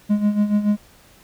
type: tone with tremolo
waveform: triangle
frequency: 207.7 Hz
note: G#3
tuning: in tune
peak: -11 dBFS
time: 0.09-0.77 s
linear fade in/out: 20 ms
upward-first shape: sine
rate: 7 Hz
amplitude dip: 70%
effects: pink hiss -51 dBFS RMS until 1.23 s